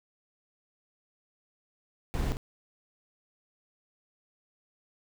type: noise with echo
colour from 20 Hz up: brown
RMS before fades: -30 dBFS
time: 2.14-2.32 s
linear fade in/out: 0 ms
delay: 49 ms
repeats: 1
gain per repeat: -7 dB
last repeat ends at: 2.369 s
effects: none